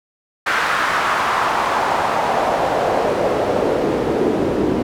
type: noise with band-pass filter sweep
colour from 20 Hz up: pink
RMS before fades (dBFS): -18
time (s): 0.46-4.83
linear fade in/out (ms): 10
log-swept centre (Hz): 1500 to 320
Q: 2.1
effects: none